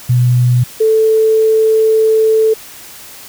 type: tone pair in turn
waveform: sine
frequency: 123.47 / 440 Hz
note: B2 / A4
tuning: 0 / 0 cents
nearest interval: octave + minor seventh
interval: 2200 cents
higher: second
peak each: -7 dBFS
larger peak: neither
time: 0.09-0.64 / 0.8-2.54 s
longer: second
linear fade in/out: 10 ms
effects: white hiss -34 dBFS RMS until 3.28 s